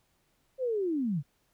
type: linear sweep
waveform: sine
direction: down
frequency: 537 to 127 Hz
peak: -27 dBFS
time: 0.58-1.23 s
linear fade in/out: 50 ms
effects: pink hiss -72 dBFS RMS until 1.53 s